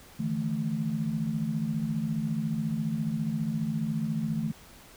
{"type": "chord", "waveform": "sine", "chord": "D suspended second", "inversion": "none", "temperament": "equal with one note detuned", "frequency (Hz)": [150.26, 164.81, 220], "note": ["D3", "E3", "A3"], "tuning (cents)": [40, 0, 0], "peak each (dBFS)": [-33, -32, -30], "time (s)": [0.19, 4.52], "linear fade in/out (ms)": 10, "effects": ["pink hiss -52 dBFS RMS until 4.96 s"]}